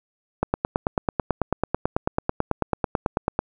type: click train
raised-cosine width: 1 ms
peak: -6 dBFS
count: 28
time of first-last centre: 0.43-3.391 s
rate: 9.12 Hz
effects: none